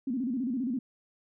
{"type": "tone with vibrato", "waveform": "sine", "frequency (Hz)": 250.3, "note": "B3", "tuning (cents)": 23, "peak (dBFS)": -28, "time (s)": [0.07, 0.79], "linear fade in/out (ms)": 5, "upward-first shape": "square", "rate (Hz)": 15, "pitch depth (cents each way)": 130, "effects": []}